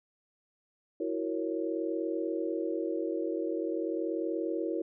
sine chord, F# dominant seventh, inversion third, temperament equal, 329.6 / 370 / 466.2 / 554.4 Hz, E4 / F#4 / A#4 / C#5, 0 / 0 / 0 / 0 cents, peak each -33 / -36 / -36 / -38 dBFS, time 1-4.82 s, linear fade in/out 5 ms, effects none

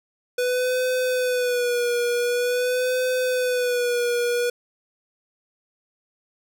square tone with vibrato, 493.9 Hz, B4, in tune, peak -21 dBFS, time 0.38-4.5 s, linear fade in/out 5 ms, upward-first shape sine, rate 0.46 Hz, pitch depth 48 cents each way, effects none

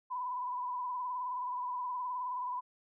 sine tone with vibrato, 995 Hz, B5, 13 cents sharp, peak -34 dBFS, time 0.1-2.61 s, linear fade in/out 20 ms, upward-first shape triangle, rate 19 Hz, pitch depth 51 cents each way, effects none

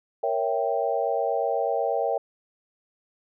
sine chord, A# diminished seventh, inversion none, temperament equal, 466.2 / 554.4 / 659.3 / 784 Hz, A#4 / C#5 / E5 / G5, 0 / 0 / 0 / 0 cents, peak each -28 dBFS, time 0.23-2.18 s, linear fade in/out 5 ms, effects none

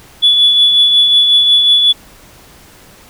sine tone with tremolo, 3430 Hz, A7, 45 cents flat, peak -3 dBFS, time 0.22-1.93 s, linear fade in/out 20 ms, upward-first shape triangle, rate 5.5 Hz, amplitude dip 45%, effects tanh soft clip ceiling 0 dBFS + pink hiss -41 dBFS RMS until 3.09 s

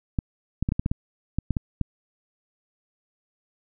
clicks, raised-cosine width 5 ms, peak -11 dBFS, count 11, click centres 0.188 / 0.626 / 0.689 / 0.721 / 0.795 / 0.861 / 0.915 / 1.386 / 1.507 / 1.568 / 1.813 s, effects none

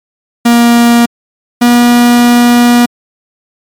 45% pulse tone pair in turn, 236.3 / 240.8 Hz, A#3 / B3, +24 / -44 cents, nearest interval unison, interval 32 cents, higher second, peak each -3 dBFS, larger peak neither, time 0.45-1.06 / 1.61-2.86 s, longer second, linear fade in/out 10 ms, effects MP3 96 kbps

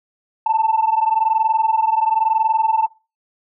sine tone pair together, 877 / 898 Hz, A5 / A5, -6 / +35 cents, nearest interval unison, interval 41 cents, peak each -16 dBFS, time 0.46-2.87 s, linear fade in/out 5 ms, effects noise-tail reverb RT60 0.3 s tail -21 dB re dry + tanh soft clip ceiling -8 dBFS

